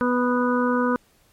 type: harmonic tone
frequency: 246.9 Hz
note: B3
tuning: in tune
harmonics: 1 / 2 / 4 / 5 / 6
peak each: -21 / -24 / -27 / -28 / -29 dBFS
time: 0.01-0.96 s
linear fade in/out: 0 ms
effects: pink hiss -60 dBFS RMS until 1.32 s + MP3 64 kbps